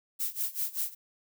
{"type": "noise with tremolo", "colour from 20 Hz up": "violet", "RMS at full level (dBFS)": -30, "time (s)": [0.19, 0.95], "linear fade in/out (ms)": 20, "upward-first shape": "sine", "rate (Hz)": 5.2, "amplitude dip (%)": 90, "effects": []}